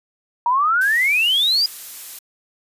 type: exponential sweep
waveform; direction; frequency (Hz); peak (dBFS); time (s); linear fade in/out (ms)
sine; up; 932.3 to 4955; -14; 0.46-1.66; 2
type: noise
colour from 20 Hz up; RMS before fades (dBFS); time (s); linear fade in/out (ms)
blue; -33; 0.81-2.19; 5
effects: resampled to 32000 Hz